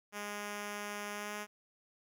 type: tone with pitch glide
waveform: 5% pulse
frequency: 206.3 to 208.6 Hz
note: G#3 to G#3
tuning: -11 to +8 cents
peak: -28 dBFS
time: 0.12-1.47 s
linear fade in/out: 50 ms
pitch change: +19 cents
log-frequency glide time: 1.12-1.35 s
effects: none